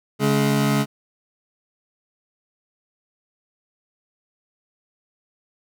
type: tone pair together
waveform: 25% pulse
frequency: 140.5 / 211.1 Hz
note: C#3 / G#3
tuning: +24 / +29 cents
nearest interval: perfect fifth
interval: 705 cents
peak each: -16 dBFS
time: 0.19-0.86 s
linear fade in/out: 50 ms
effects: none